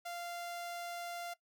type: tone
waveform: sawtooth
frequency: 694 Hz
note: F5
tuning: 11 cents flat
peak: -37 dBFS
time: 0.05-1.34 s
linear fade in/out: 10 ms
effects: noise-tail reverb RT60 0.1 s tail -18 dB re dry